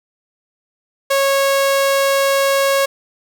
sawtooth tone, 550 Hz, C#5, 14 cents flat, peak -9 dBFS, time 1.1-2.86 s, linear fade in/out 10 ms, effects none

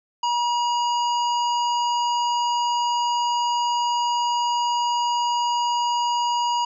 harmonic tone, 958 Hz, A#5, 47 cents sharp, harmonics 1 / 3 / 5 / 7, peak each -20 / -30 / -34 / -37 dBFS, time 0.23-6.65 s, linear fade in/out 5 ms, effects none

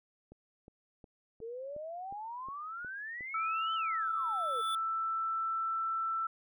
click train, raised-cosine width 2 ms, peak -39 dBFS, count 9, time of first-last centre 0.32-3.208 s, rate 2.77 Hz
sine exponential two-way sweep, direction up then down, 440 to 3100 to 440 Hz, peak -39 dBFS, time 1.41-4.62 s, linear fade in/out 20 ms, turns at 3.74 s
sine tone with pitch glide, 1318.5 to 1331.5 Hz, E6 to E6, 0 to +17 cents, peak -31 dBFS, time 3.34-6.27 s, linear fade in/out 5 ms, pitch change +17 cents, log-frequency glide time 3.69-5.78 s
square tone with exponential growth, 3471 Hz, A7, 24 cents flat, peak -36 dBFS, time 4.01-4.75 s, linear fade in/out 2 ms, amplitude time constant 160 ms
effects none

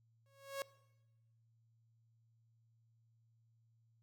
sawtooth tone with exponential growth, 550 Hz, C#5, 14 cents flat, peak -33 dBFS, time 0.26-0.62 s, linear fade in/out 1 ms, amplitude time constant 77 ms, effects noise-tail reverb RT60 1.0 s tail -20 dB re dry + added 114 Hz sine -70 dBFS peak until 4.02 s

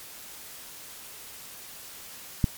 click, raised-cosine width 5 ms, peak -8 dBFS, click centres 2.442 s, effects white hiss -44 dBFS RMS until 2.57 s + MP3 96 kbps

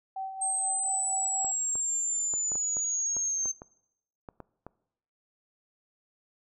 sine tone with tremolo, 768 Hz, G5, 36 cents flat, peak -31 dBFS, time 0.16-1.52 s, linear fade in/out 5 ms, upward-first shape sine, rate 4.2 Hz, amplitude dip 50%
sine linear sweep, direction down, 8372 to 6280 Hz, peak -27 dBFS, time 0.41-3.52 s, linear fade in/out 10 ms
clicks, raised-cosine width 1 ms, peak -28 dBFS, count 12, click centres 1.447 / 1.755 / 2.338 / 2.518 / 2.555 / 2.768 / 3.167 / 3.457 / 3.619 / 4.288 / 4.403 / 4.666 s
effects noise-tail reverb RT60 0.8 s tail -22 dB re dry

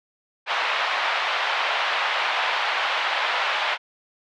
pink band-pass noise, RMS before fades -24 dBFS, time 0.46-3.78 s, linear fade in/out 50 ms, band 720 to 3500 Hz, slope 24 dB/octave, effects none

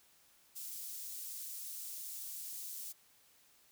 white high-pass noise, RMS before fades -45 dBFS, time 0.55-2.93 s, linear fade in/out 20 ms, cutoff 6200 Hz, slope 12 dB/octave, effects white hiss -67 dBFS RMS until 3.71 s

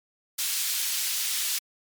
pink high-pass noise, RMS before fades -28 dBFS, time 0.38-1.59 s, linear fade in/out 10 ms, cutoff 3500 Hz, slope 12 dB/octave, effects MP3 96 kbps

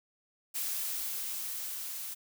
blue noise with level ramp, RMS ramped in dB -34 to -40 dBFS, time 0.54-2.15 s, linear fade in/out 20 ms, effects none

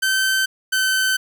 sawtooth tone pair in turn, 1543 / 1532.3 Hz, G6 / G6, -28 / -40 cents, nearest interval unison, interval 12 cents, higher first, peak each -13 dBFS, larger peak neither, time 0.02-0.46 / 0.72-1.17 s, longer second, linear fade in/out 10 ms, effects none

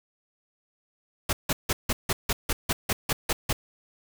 pink noise bursts, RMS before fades -25 dBFS, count 12, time 1.29-3.53 s, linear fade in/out 5 ms, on 40 ms, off 160 ms, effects none

